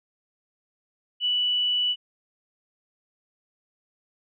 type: tone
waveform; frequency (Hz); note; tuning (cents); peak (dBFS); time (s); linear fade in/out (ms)
sine; 2960; F#7; 0; -21; 1.2-1.96; 50
effects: none